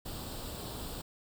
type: noise with comb filter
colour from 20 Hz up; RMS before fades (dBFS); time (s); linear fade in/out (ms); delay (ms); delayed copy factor
pink; -41; 0.05-1.02; 10; 0.24; +0.65
effects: none